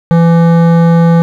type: tone with hard clipping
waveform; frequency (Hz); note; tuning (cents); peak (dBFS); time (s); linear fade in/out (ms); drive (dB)
triangle; 167.8; E3; +31; -6; 0.11-1.22; 0; 18
effects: none